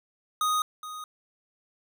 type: tone with echo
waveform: square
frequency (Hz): 1244.5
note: D#6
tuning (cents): 0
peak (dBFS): -24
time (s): 0.41-0.62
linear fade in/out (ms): 2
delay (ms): 420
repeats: 1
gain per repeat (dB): -13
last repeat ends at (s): 1.04
effects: none